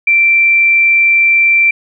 sine tone, 2349 Hz, D7, in tune, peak -6 dBFS, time 0.07-1.71 s, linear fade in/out 5 ms, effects none

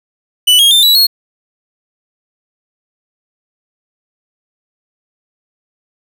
45% pulse tone with pitch steps, 2976 / 3264 / 3580 / 3927 / 4307 Hz, F#7 / G#7 / A7 / B7 / C8, +9 / -31 / +29 / -11 / +49 cents, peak -5 dBFS, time 0.47-1.07 s, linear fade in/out 10 ms, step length 120 ms, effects none

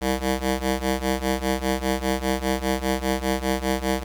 10% pulse ring-modulated tone, 130.81 Hz, C3, in tune, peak -11 dBFS, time 0.01-4.04 s, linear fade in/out 10 ms, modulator 67.9 Hz, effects none

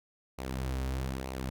sawtooth tone with flanger, 65.41 Hz, C2, in tune, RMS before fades -35 dBFS, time 0.38-1.5 s, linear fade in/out 10 ms, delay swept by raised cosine 0.58 to 5.98 ms, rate 1.1 Hz, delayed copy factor -0.55, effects none

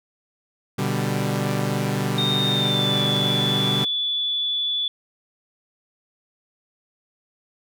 sawtooth chord, G major, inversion first, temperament equal, 123.47 / 146.83 / 196 Hz, B2 / D3 / G3, 0 / 0 / 0 cents, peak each -22 dBFS, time 0.78-3.85 s, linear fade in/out 10 ms
sine tone with pitch glide, 3678 to 3452 Hz, A#7 to A7, -24 to -34 cents, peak -21 dBFS, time 2.18-4.88 s, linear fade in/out 2 ms, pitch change -110 cents, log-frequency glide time 2.48-3.03 s
effects none

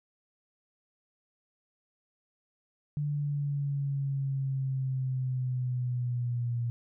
sine exponential sweep, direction down, 147.4 to 118.3 Hz, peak -28 dBFS, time 2.97-6.7 s, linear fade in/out 0 ms, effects none

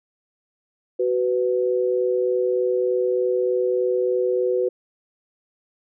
sine tone pair together, 373.9 / 497.2 Hz, F#4 / B4, +18 / +12 cents, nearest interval perfect fourth, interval 494 cents, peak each -21 dBFS, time 0.99-4.69 s, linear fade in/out 10 ms, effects none

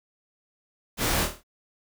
pink noise with echo, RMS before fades -26 dBFS, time 0.97-1.28 s, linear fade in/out 50 ms, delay 26 ms, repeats 6, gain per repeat -5 dB, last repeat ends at 1.436 s, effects none

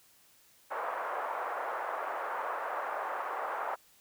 white band-pass noise, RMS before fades -36 dBFS, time 0.7-3.76 s, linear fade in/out 20 ms, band 540 to 1300 Hz, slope 24 dB/octave, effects white hiss -63 dBFS RMS until 4 s

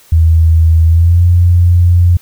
sine tone with pitch glide, 81.3 to 87.64 Hz, E2 to F2, -23 to +7 cents, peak -4 dBFS, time 0.12-2.17 s, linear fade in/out 5 ms, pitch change +130 cents, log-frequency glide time 0.85-1.23 s, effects white hiss -44 dBFS RMS until 2.21 s

